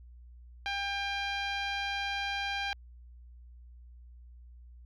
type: tone with low-pass filter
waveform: 10% pulse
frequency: 798 Hz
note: G5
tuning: 31 cents sharp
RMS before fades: -34 dBFS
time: 0.66-2.73 s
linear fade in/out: 0 ms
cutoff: 3600 Hz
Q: 0.79
effects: added 60 Hz sine -49 dBFS peak until 4.85 s